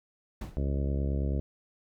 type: noise with exponential decay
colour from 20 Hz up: brown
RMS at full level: -32 dBFS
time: 0.41-0.67 s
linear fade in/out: 5 ms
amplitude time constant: 56 ms
type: harmonic tone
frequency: 69.3 Hz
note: C#2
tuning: in tune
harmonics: 1 / 2 / 3 / 4 / 5 / 6 / 7 / 8 / 9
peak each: -28 / -34 / -38 / -40 / -42 / -44 / -45 / -46 / -47 dBFS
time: 0.57-1.4 s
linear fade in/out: 0 ms
effects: none